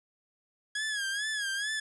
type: tone with vibrato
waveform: sawtooth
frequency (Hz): 1661.2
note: G#6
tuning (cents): 0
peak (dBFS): -27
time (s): 0.75-1.8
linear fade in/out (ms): 5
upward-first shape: sine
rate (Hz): 2.3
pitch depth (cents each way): 93
effects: resampled to 24000 Hz + 10-bit